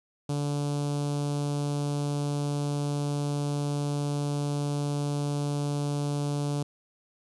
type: tone with notch filter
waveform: sawtooth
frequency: 144.7 Hz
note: D3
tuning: 25 cents flat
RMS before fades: -29 dBFS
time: 0.29-6.63 s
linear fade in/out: 5 ms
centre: 1900 Hz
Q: 0.59
effects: resampled to 24000 Hz + 10-bit